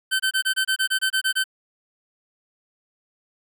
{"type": "tone bursts", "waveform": "25% pulse", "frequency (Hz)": 1539, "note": "G6", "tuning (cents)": -32, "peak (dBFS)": -15, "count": 12, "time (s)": [0.11, 1.441], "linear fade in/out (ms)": 20, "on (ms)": 88, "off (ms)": 25, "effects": []}